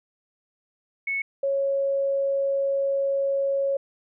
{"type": "tone pair in turn", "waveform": "sine", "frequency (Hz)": [2205, 551.2], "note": ["C#7", "C#5"], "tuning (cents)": [-10, -10], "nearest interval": "2 octaves", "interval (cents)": 2400, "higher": "first", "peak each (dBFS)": [-24, -21], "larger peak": "second", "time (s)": [[1.07, 1.22], [1.43, 3.77]], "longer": "second", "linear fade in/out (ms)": 5, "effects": []}